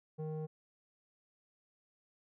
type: tone with low-pass filter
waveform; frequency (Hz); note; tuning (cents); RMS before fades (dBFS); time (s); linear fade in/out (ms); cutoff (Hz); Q
square; 155.56; D#3; 0; -40; 0.18-0.47; 20; 560; 2.3
effects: none